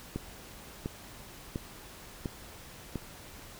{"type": "click train", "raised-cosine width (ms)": 3, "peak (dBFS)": -20, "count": 5, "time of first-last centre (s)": [0.16, 2.957], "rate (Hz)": 1.43, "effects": ["pink hiss -49 dBFS RMS until 3.59 s"]}